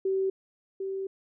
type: tone pair in turn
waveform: sine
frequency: 383.8 / 386.2 Hz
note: G4 / G4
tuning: -37 / -26 cents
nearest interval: unison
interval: 11 cents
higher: second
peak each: -24 / -30 dBFS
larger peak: first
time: 0.05-0.3 / 0.8-1.07 s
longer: second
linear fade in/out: 5 ms
effects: none